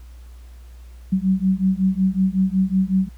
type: beating tone pair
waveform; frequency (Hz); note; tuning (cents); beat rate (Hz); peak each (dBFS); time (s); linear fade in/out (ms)
sine; 186.7 / 192.1; F#3 / G3; +16 / -35; 5.4; -19; 1.12-3.09; 10
effects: added 60 Hz sine -38 dBFS peak until 3.17 s + pink hiss -56 dBFS RMS until 3.17 s